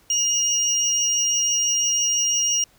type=tone pair together; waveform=triangle; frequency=2851 / 5702 Hz; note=F7 / F8; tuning=+35 / +35 cents; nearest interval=octave; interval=1200 cents; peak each=-24 / -18 dBFS; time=0.1-2.64 s; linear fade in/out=2 ms; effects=pink hiss -57 dBFS RMS until 2.78 s